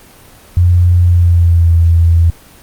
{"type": "tone with pitch glide", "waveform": "sine", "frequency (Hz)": [88.2, 83.83], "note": ["F2", "E2"], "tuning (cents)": [18, 30], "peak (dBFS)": -5, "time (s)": [0.57, 2.3], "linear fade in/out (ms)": 0, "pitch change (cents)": -88, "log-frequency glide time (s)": [1.02, 1.72], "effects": ["pink hiss -40 dBFS RMS until 2.62 s", "Opus 24 kbps"]}